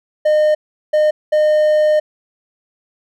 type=tone bursts at uneven times; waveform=triangle; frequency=610 Hz; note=D#5; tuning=34 cents flat; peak=-8 dBFS; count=3; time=0.25-0.55 / 0.93-1.11 / 1.32-2 s; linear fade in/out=10 ms; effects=none